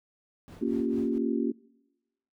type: noise with tremolo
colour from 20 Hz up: brown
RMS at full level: -40 dBFS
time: 0.48-1.18 s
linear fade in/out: 0 ms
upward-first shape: triangle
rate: 4.4 Hz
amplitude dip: 90%
type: chord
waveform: sine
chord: G half-diminished seventh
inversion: first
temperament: equal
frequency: 233.1 / 277.2 / 349.2 / 392 Hz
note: Bb3 / Db4 / F4 / G4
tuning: 0 / 0 / 0 / 0 cents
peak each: -29 / -30 / -32 / -34 dBFS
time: 0.61-1.52 s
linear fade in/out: 10 ms
effects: noise-tail reverb RT60 1.0 s tail -24 dB re dry + high-pass 80 Hz 12 dB/octave